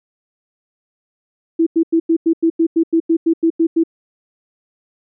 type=tone bursts; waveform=sine; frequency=329 Hz; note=E4; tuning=3 cents flat; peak=-10 dBFS; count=14; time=1.59-3.837 s; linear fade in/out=10 ms; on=76 ms; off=91 ms; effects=none